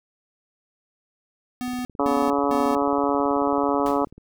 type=tone bursts; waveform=square; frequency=248.9 Hz; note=B3; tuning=14 cents sharp; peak=-27 dBFS; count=3; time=1.61-2.75 s; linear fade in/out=0 ms; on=240 ms; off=210 ms
type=click train; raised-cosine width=3 ms; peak=-31 dBFS; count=47; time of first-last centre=1.68-4.18 s; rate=18.4 Hz
type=harmonic tone; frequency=141.7 Hz; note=C#3; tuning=38 cents sharp; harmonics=2 / 3 / 4 / 5 / 6 / 7 / 8 / 9; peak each=-24 / -26 / -27 / -28 / -29 / -29 / -30 / -31 dBFS; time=1.99-4.05 s; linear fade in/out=5 ms
type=noise with exponential decay; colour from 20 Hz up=pink; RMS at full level=-35 dBFS; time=3.86-4.1 s; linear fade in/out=1 ms; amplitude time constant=51 ms
effects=none